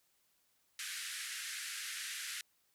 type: band-pass noise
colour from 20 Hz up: pink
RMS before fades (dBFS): -43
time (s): 0.79-2.41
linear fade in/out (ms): 2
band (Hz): 1500 to 12000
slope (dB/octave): 48
effects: white hiss -75 dBFS RMS until 2.74 s